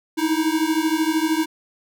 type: beating tone pair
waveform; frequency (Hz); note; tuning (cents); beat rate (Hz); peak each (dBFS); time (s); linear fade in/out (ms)
square; 311.1 / 324.1; D#4 / E4; 0 / -29; 13; -22; 0.17-1.46; 20
effects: none